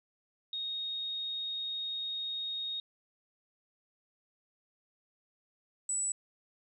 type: tone pair in turn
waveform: sine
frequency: 3729 / 7901 Hz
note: A#7 / B8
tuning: 0 / 0 cents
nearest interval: octave + minor second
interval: 1300 cents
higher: second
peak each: -34 / -30 dBFS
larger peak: second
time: 0.53-2.8 / 5.89-6.12 s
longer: first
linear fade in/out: 2 ms
effects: none